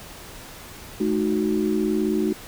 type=chord; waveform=sine; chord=D# diminished; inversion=second; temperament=equal with one note detuned; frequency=215.7 / 311.1 / 370 Hz; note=A3 / D#4 / F#4; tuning=-34 / 0 / 0 cents; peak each=-24 dBFS; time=1-2.33 s; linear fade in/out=5 ms; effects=pink hiss -41 dBFS RMS until 2.47 s